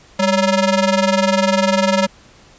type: ring-modulated tone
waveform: sawtooth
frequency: 380 Hz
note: F#4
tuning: 46 cents sharp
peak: -6 dBFS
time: 0.19-2.07 s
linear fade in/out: 10 ms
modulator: 180 Hz
effects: pink hiss -47 dBFS RMS until 2.58 s + resampled to 16000 Hz